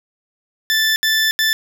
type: tone bursts at uneven times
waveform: 20% pulse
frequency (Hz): 1760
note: A6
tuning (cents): 0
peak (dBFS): -9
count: 3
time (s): 0.7-0.96 / 1.03-1.31 / 1.39-1.53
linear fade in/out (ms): 0
effects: none